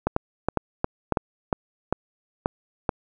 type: clicks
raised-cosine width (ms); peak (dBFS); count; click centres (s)
1; -7; 11; 0.07 / 0.164 / 0.486 / 0.573 / 0.844 / 1.123 / 1.172 / 1.528 / 1.926 / 2.459 / 2.892
effects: none